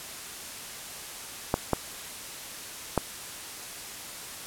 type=clicks; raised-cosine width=1 ms; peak=-8 dBFS; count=3; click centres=1.541 / 1.733 / 2.977 s; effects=white hiss -40 dBFS RMS until 4.46 s + low-pass 12000 Hz 12 dB/octave